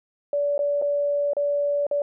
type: tone with dropouts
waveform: sine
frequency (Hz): 576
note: D5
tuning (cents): -34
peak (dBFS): -20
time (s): 0.33-2.02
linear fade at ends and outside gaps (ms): 2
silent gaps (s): 0.579-0.591 / 0.816-0.822 / 1.334-1.367 / 1.867-1.912
effects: none